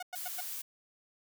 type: tone bursts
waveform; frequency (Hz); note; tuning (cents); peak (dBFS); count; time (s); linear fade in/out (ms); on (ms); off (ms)
sawtooth; 728; F#5; -28; -34; 4; 0-0.408; 5; 27; 100
type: noise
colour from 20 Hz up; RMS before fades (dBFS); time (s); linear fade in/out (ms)
blue; -40; 0.15-0.62; 10
effects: none